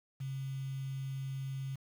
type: tone with quantisation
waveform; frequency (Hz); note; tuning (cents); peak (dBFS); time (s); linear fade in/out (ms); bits
sine; 134.5; C3; +48; -36; 0.2-1.76; 10; 9
effects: none